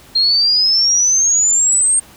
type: exponential sweep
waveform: sine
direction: up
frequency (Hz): 4186 to 8680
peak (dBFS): -10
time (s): 0.15-2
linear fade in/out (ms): 10
effects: pink hiss -43 dBFS RMS until 2.16 s